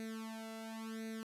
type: tone with flanger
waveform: sawtooth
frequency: 222.6 Hz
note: A3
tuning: 20 cents sharp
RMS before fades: -45 dBFS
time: 0-1.23 s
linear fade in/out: 0 ms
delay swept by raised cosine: 0.48 to 1.48 ms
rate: 0.94 Hz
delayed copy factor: +0.95
effects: resampled to 32000 Hz